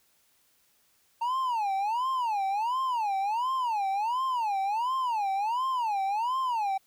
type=tone with vibrato; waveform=triangle; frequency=903 Hz; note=A5; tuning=45 cents sharp; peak=-24 dBFS; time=1.21-6.78 s; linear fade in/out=10 ms; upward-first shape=sine; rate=1.4 Hz; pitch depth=270 cents each way; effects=white hiss -67 dBFS RMS until 6.86 s